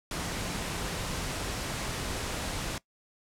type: tone in noise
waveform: sine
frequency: 174.6 Hz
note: F3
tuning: in tune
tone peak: -42 dBFS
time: 0.17-1.24 s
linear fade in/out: 2 ms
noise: pink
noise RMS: -34 dBFS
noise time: 0.11-2.78 s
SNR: -11 dB
effects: noise-tail reverb RT60 0.1 s tail -20 dB re dry + low-pass 10000 Hz 12 dB/octave